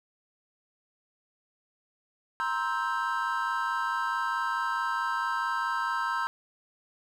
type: chord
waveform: triangle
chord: C dominant seventh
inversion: third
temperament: just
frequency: 941.9 / 1046.5 / 1308.1 / 1569.8 Hz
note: Bb5 / C6 / E6 / G6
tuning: +18 / 0 / -14 / +2 cents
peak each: -31 dBFS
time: 2.4-6.27 s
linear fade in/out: 0 ms
effects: none